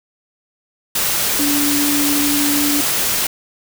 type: tone in noise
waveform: sine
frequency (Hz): 289.1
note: D4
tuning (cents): -27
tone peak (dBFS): -17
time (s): 1.39-2.81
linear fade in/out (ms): 5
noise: white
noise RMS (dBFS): -18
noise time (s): 0.95-3.27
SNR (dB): -2
effects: none